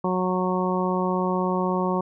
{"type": "harmonic tone", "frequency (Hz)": 183.6, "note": "F#3", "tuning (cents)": -13, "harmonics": [1, 2, 3, 4, 5, 6], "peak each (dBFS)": [-25, -27, -30, -33, -29, -30], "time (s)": [0.04, 2.01], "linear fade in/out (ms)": 5, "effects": []}